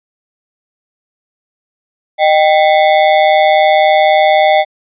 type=ring-modulated tone; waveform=square; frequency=698.5 Hz; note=F5; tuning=in tune; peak=-4 dBFS; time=2.18-4.65 s; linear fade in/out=50 ms; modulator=81.8 Hz; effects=resampled to 8000 Hz